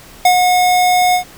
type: tone with ADSR envelope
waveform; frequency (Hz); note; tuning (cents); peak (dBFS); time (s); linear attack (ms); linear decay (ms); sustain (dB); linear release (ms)
square; 725; F#5; -35; -6; 0.25-1.24; 4; 82; -4; 95
effects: pink hiss -39 dBFS RMS until 1.37 s